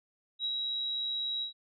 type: tone with ADSR envelope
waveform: sine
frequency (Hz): 3859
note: B7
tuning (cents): -41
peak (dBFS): -29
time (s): 0.39-1.53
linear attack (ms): 57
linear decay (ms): 50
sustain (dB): -2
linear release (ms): 110
effects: none